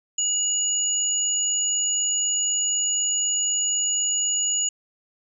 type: tone pair together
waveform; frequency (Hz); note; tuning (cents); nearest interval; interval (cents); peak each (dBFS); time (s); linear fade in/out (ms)
sine; 2891 / 6872; F#7 / A8; -41 / -42; octave + minor third; 1499; -29 / -21; 0.18-4.69; 5
effects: none